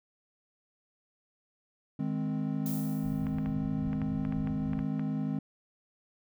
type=chord; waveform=triangle; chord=Ab major; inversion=second; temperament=equal; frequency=155.56 / 207.7 / 261.6 Hz; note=Eb3 / Ab3 / C4; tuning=0 / 0 / 0 cents; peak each=-32 dBFS; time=1.99-5.39 s; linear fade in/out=5 ms
type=noise with exponential decay; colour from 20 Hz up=violet; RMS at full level=-38 dBFS; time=2.66-3.54 s; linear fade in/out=0 ms; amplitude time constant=190 ms
type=low-pass noise; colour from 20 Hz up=white; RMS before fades=-42 dBFS; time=3.02-4.86 s; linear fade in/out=50 ms; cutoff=130 Hz; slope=24 dB/octave
type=clicks; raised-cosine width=0.5 ms; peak=-28 dBFS; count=11; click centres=3.268 / 3.385 / 3.46 / 3.931 / 4.017 / 4.251 / 4.324 / 4.473 / 4.733 / 4.791 / 4.995 s
effects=none